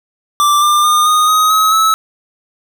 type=tone with pitch steps; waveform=square; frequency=1174.7 / 1194.5 / 1214.7 / 1235.2 / 1256.1 / 1277.3 / 1298.9 Hz; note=D6 / D6 / D#6 / D#6 / D#6 / D#6 / E6; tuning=0 / +29 / -42 / -13 / +16 / +45 / -26 cents; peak=-9 dBFS; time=0.4-1.94 s; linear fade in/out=0 ms; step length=220 ms; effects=none